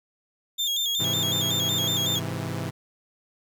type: tone with vibrato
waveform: 35% pulse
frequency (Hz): 3440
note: A7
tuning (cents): -40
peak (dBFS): -22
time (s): 0.58-2.2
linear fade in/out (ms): 20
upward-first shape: square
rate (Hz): 5.4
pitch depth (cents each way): 72
type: chord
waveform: sawtooth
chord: Ab augmented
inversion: none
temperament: equal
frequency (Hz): 103.83 / 130.81 / 164.81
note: Ab2 / C3 / E3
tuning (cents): 0 / 0 / 0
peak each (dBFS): -29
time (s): 0.99-2.71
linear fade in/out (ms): 20
effects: none